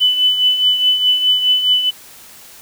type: tone with tremolo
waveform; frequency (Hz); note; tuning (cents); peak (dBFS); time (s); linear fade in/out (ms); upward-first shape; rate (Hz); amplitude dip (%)
sine; 2999; F#7; +23; -8; 0-1.91; 20; triangle; 4.8; 65
effects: white hiss -40 dBFS RMS until 2.61 s